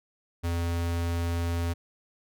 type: tone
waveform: square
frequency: 85.1 Hz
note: F2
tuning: 44 cents flat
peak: -27 dBFS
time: 0.43-1.74 s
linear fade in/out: 20 ms
effects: none